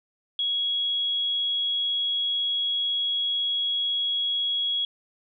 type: tone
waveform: sine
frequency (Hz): 3326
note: G#7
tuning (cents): +2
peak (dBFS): -23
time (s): 0.39-4.85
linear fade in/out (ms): 2
effects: none